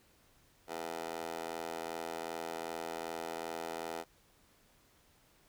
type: tone with high-pass filter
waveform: 15% pulse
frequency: 82.6 Hz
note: E2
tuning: 4 cents sharp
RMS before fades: -41 dBFS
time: 0.67-4.05 s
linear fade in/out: 50 ms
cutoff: 530 Hz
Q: 4.4
effects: pink hiss -67 dBFS RMS until 5.48 s